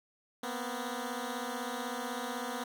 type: beating tone pair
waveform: 10% pulse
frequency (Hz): 237.8 / 253.8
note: A#3 / B3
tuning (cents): +35 / +47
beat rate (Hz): 16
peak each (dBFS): -30 / -30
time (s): 0.43-2.64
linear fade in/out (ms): 5
effects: none